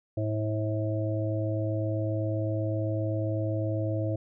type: harmonic tone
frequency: 107.8 Hz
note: A2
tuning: 35 cents flat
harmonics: 1 / 3 / 5 / 6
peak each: -28 / -33 / -35 / -36 dBFS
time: 0.17-4.16 s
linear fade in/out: 5 ms
effects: none